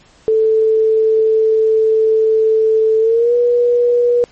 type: tone with pitch glide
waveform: sine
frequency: 440 to 482.6 Hz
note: A4 to B4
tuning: 0 to -40 cents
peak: -9 dBFS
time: 0.28-4.24 s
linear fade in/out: 0 ms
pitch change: +160 cents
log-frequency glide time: 2.99-3.34 s
effects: pink hiss -48 dBFS RMS until 4.31 s + MP3 32 kbps